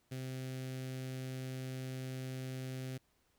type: tone with notch filter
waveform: sawtooth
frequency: 130 Hz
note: C3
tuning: 11 cents flat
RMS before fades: -42 dBFS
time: 0.11-2.98 s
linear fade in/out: 10 ms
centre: 1000 Hz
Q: 0.91
effects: pink hiss -75 dBFS RMS until 3.38 s